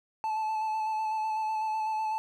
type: tone with vibrato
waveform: triangle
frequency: 871 Hz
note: A5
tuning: 18 cents flat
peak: -26 dBFS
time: 0.24-2.18 s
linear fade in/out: 0 ms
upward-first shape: square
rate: 8 Hz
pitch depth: 16 cents each way
effects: none